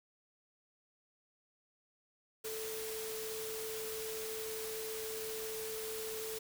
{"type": "tone in noise", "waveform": "sine", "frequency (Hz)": 440, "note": "A4", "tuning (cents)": 0, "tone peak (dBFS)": -41, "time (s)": [2.44, 6.39], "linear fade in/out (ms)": 10, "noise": "white", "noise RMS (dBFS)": -44, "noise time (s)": [2.44, 6.39], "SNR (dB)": 0, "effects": []}